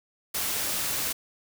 white noise, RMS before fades -29 dBFS, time 0.34-1.13 s, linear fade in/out 10 ms, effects none

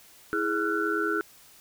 sine tone cluster, 327.5 / 416.7 / 1367 / 1484 Hz, E4 / G#4 / F6 / F#6, -11 / +6 / -37 / +5 cents, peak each -30 dBFS, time 0.33-1.21 s, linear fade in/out 0 ms, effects white hiss -54 dBFS RMS until 1.6 s

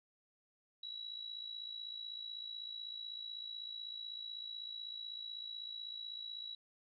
sine tone with amplitude modulation, 3900 Hz, B7, 23 cents flat, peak -40 dBFS, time 0.83-6.55 s, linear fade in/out 5 ms, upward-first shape sine, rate 56 Hz, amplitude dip 70%, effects none

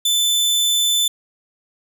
sawtooth tone, 3520 Hz, A7, in tune, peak -12 dBFS, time 0.05-1.08 s, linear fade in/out 5 ms, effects none

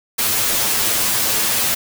white noise with comb filter, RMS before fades -18 dBFS, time 0.18-1.75 s, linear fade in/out 10 ms, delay 9 ms, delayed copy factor +1, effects none

